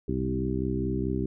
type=harmonic tone with a mistuned harmonic; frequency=64.7 Hz; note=C2; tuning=19 cents flat; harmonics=1 / 2 / 3 / 4 / 5 / 6; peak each=-33 / -33 / -33 / -33 / -33 / -33 dBFS; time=0.08-1.26 s; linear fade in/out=5 ms; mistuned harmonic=2; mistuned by=-26 cents; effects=none